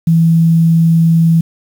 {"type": "tone with quantisation", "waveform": "sine", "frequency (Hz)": 164.81, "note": "E3", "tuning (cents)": 0, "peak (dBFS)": -6, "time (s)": [0.07, 1.41], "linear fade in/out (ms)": 5, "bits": 6, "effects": []}